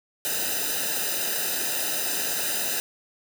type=noise with comb filter; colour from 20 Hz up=white; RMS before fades=-27 dBFS; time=0.25-2.8 s; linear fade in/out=0 ms; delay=0.9 ms; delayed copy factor=-1; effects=none